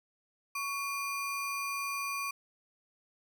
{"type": "ring-modulated tone", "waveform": "square", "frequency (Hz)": 1769, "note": "A6", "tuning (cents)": 9, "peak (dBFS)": -31, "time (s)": [0.55, 2.31], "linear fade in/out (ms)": 5, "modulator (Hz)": 651, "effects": ["12-bit"]}